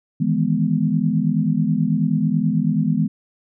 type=chord; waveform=sine; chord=E major seventh; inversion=third; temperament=equal; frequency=155.56 / 164.81 / 207.7 / 246.9 Hz; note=D#3 / E3 / G#3 / B3; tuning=0 / 0 / 0 / 0 cents; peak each=-23 / -21 / -21 / -22 dBFS; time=0.2-3.08 s; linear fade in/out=10 ms; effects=none